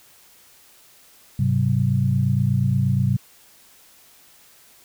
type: tone cluster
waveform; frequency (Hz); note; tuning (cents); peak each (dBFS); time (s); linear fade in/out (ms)
sine; 102 / 130.4 / 188.6; G#2 / C3 / F#3; -31 / -5 / +33; -22 / -19 / -24; 1.39-3.17; 5
effects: white hiss -52 dBFS RMS until 4.84 s